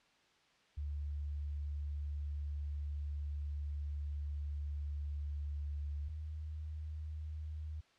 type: tone pair in turn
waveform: sine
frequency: 72.9 / 76.94 Hz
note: D2 / D#2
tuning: -12 / -19 cents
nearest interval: minor second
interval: 93 cents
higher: second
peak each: -37 / -40 dBFS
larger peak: first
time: 0.77-6.09 / 6.09-7.81 s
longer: first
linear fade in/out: 10 ms
effects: white hiss -69 dBFS RMS until 7.98 s + low-pass 4000 Hz 12 dB/octave